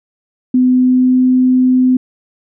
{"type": "tone with pitch glide", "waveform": "sine", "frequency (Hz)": [253.1, 254.9], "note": ["B3", "C4"], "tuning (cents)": [43, -45], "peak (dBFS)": -7, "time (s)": [0.54, 1.97], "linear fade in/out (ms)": 5, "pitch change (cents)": 12, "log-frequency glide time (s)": [0.71, 1.22], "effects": []}